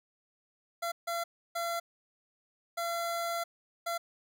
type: tone bursts at uneven times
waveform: 25% pulse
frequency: 681 Hz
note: F5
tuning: 44 cents flat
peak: -28 dBFS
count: 5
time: 0.82-0.92 / 1.07-1.24 / 1.55-1.8 / 2.77-3.44 / 3.86-3.98 s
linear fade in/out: 10 ms
effects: none